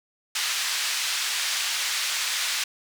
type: band-pass noise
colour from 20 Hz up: white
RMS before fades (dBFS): -27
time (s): 0.35-2.64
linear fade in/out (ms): 5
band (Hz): 1500 to 5600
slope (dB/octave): 12
effects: none